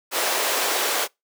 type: high-pass noise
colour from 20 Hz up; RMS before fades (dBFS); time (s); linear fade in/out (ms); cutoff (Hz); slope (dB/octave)
pink; -23; 0.11-1.08; 50; 420; 24
effects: noise-tail reverb RT60 0.2 s tail -26 dB re dry